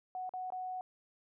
sine tone with dropouts, 740 Hz, F#5, in tune, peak -37 dBFS, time 0.15-0.81 s, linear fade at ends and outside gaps 1 ms, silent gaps 0.293-0.337 / 0.503-0.522 s, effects none

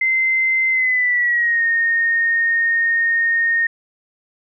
sine tone with pitch glide, 2072 to 1845.9 Hz, C7 to A#6, -17 to -18 cents, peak -14 dBFS, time 0.01-3.67 s, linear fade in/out 5 ms, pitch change -201 cents, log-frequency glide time 0.7-1.64 s, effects none

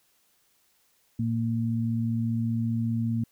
sine tone pair together, 114.95 / 229.9 Hz, A#2 / A#3, -24 / -24 cents, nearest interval octave, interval 1200 cents, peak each -27 dBFS, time 1.19-3.24 s, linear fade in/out 5 ms, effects white hiss -67 dBFS RMS until 3.31 s

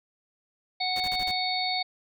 harmonic tone, 740 Hz, F#5, in tune, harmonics 1 / 3 / 5 / 6, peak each -30 / -33 / -33 / -30 dBFS, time 0.8-1.83 s, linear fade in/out 10 ms
pink noise bursts, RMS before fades -40 dBFS, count 5, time 0.96-1.312 s, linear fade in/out 0 ms, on 40 ms, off 38 ms
effects none

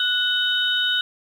sine tone cluster, 1471 / 3010 / 3724 Hz, F#6 / F#7 / A#7, -11 / +29 / -2 cents, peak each -23 dBFS, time 0-1.01 s, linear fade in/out 2 ms, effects 8-bit

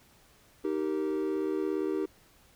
triangle chord, Eb major, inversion none, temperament equal with one note detuned, 311.1 / 388.2 / 466.2 Hz, Eb4 / G4 / Bb4, 0 / -17 / 0 cents, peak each -30 / -29 / -35 dBFS, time 0.64-2.06 s, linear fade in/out 10 ms, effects pink hiss -61 dBFS RMS until 2.55 s

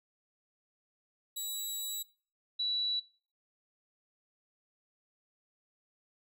15% pulse / sine tone pair in turn, 3901 / 3935 Hz, B7 / B7, -22 / -7 cents, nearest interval unison, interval 15 cents, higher second, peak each -29 / -30 dBFS, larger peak first, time 1.36-2.03 / 2.59-3 s, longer first, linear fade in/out 10 ms, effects noise-tail reverb RT60 0.4 s tail -21 dB re dry

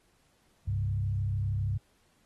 sine tone with frequency modulation, 100 Hz, G2, 35 cents sharp, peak -27 dBFS, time 0.67-1.78 s, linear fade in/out 10 ms, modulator 32.9 Hz, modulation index 0.77, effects pink hiss -69 dBFS RMS until 2.25 s + AAC 32 kbps

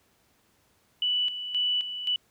sine tone with tremolo, 2966 Hz, F#7, 4 cents sharp, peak -23 dBFS, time 1.02-2.16 s, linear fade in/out 2 ms, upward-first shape square, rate 1.9 Hz, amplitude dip 65%, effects pink hiss -66 dBFS RMS until 2.3 s + high-pass 60 Hz 12 dB/octave

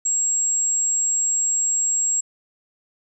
sine tone, 7600 Hz, A#8, 33 cents sharp, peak -17 dBFS, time 0.05-2.21 s, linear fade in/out 10 ms, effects tanh soft clip ceiling -14 dBFS

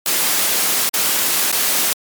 white noise with dropouts, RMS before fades -17 dBFS, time 0.06-1.93 s, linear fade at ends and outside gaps 1 ms, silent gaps 0.891-0.939 / 1.516-1.526 s, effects high-pass 200 Hz 12 dB/octave + MP3 96 kbps

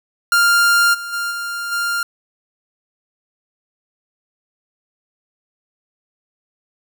45% pulse tone with level steps, 1398 Hz, F6, 1 cent sharp, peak -11 / -26 / -20 / -23 / -18 dBFS, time 0.32-2.03 s, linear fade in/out 2 ms, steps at 0.93 / 1.12 / 1.3 / 1.71 s, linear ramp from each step 20 ms, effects none

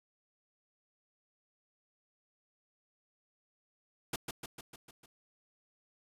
pink noise with echo, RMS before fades -35 dBFS, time 4.13-4.16 s, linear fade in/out 5 ms, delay 150 ms, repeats 6, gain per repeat -4 dB, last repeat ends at 5.06 s, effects resampled to 32000 Hz

